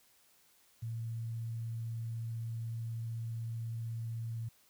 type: tone with quantisation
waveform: sine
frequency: 114.5 Hz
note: A#2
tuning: 31 cents flat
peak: -36 dBFS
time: 0.82-4.49 s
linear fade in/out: 10 ms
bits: 11
effects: white hiss -67 dBFS RMS until 4.69 s